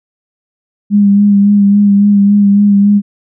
sine tone with vibrato, 202.5 Hz, G#3, 43 cents flat, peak -4 dBFS, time 0.9-3.02 s, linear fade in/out 50 ms, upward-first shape sine, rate 3.6 Hz, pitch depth 26 cents each way, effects none

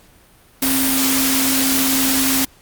sine tone in noise, 266.6 Hz, C4, 33 cents sharp, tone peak -19 dBFS, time 0.62-2.45 s, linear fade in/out 5 ms, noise white, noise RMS -18 dBFS, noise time 0.62-2.45 s, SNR -4 dB, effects pink hiss -50 dBFS RMS until 2.61 s + Opus 48 kbps

